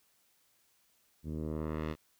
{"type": "tone with low-pass filter sweep", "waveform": "10% pulse", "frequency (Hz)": 77.78, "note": "D#2", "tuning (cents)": 0, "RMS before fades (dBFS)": -37, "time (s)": [1.23, 1.96], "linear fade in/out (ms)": 50, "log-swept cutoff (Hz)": [200, 4000], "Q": 0.81, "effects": ["white hiss -71 dBFS RMS until 2.19 s"]}